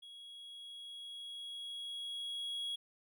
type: tone with level ramp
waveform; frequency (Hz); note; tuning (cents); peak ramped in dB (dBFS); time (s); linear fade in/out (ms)
triangle; 3322; G#7; 0; -49 to -35; 0.02-2.76; 10
effects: none